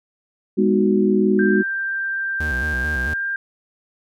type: chord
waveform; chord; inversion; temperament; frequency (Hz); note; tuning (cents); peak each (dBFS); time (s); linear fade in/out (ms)
sine; G# minor seventh; none; equal with one note detuned; 205.3 / 246.9 / 311.1 / 370; G#3 / B3 / D#4 / F#4; -20 / 0 / 0 / 0; -17 / -23 / -23 / -18; 0.57-1.63; 20
type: tone with pitch glide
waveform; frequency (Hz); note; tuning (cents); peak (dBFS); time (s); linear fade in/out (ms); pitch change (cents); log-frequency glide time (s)
sine; 1578 to 1594.5; G6 to G6; +11 to +29; -21; 1.39-3.36; 2; +18; 2.44-2.81
type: tone with vibrato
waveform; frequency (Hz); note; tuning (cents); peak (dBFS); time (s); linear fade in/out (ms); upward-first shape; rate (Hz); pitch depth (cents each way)
45% pulse; 69.3; C#2; 0; -24; 2.4-3.14; 5; square; 4.5; 160
effects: none